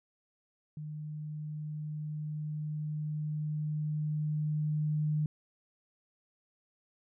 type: tone with level ramp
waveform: sine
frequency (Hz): 151.9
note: D#3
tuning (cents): -41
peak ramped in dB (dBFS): -38 to -27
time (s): 0.77-5.26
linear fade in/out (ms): 2
effects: none